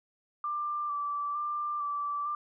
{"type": "tone with vibrato", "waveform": "sine", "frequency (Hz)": 1174.7, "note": "D6", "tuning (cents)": 0, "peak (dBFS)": -30, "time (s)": [0.44, 2.35], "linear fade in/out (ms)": 2, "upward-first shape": "square", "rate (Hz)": 1.1, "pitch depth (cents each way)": 19, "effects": []}